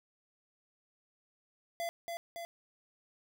square tone with echo, 680 Hz, F5, 46 cents flat, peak -35 dBFS, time 1.8-1.89 s, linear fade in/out 0 ms, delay 280 ms, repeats 2, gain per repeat -3 dB, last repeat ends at 2.45 s, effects none

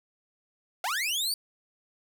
sawtooth linear sweep, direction up, 659.3 to 4699 Hz, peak -24 dBFS, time 0.84-1.34 s, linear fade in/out 2 ms, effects none

